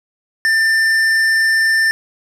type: tone with tanh clipping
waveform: triangle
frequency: 1788 Hz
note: A6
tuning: 27 cents sharp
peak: -13 dBFS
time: 0.45-1.91 s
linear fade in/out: 0 ms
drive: 15 dB
effects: none